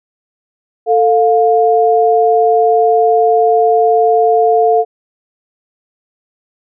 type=tone pair together; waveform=sine; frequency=444.8 / 706 Hz; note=A4 / F5; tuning=+19 / +19 cents; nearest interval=minor sixth; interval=800 cents; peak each=-10 dBFS; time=0.86-4.85 s; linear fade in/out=50 ms; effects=none